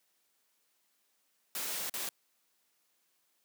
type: noise with dropouts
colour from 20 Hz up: white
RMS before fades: -37 dBFS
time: 1.55-2.09 s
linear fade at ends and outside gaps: 1 ms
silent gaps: 1.896-1.939 s
effects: white hiss -75 dBFS RMS until 3.44 s + high-pass 200 Hz 12 dB/octave